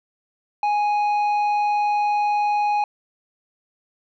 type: tone with tanh clipping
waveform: sine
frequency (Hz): 830.6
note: G#5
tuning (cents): 0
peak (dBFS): -19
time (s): 0.63-2.84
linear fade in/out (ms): 2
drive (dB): 7
effects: none